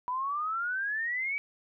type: exponential sweep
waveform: sine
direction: up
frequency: 980 to 2300 Hz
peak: -29 dBFS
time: 0.08-1.38 s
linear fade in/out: 0 ms
effects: none